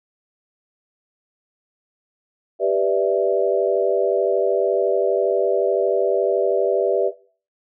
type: chord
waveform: sine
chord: E minor seventh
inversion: first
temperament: equal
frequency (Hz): 392 / 493.9 / 587.3 / 659.3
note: G4 / B4 / D5 / E5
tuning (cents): 0 / 0 / 0 / 0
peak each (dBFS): -21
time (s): 2.59-7.12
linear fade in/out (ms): 50
effects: noise-tail reverb RT60 0.4 s tail -17 dB re dry